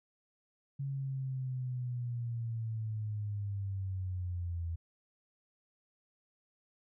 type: linear sweep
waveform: sine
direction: down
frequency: 138.9 to 82.8 Hz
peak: -34 dBFS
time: 0.79-4.76 s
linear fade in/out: 10 ms
effects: none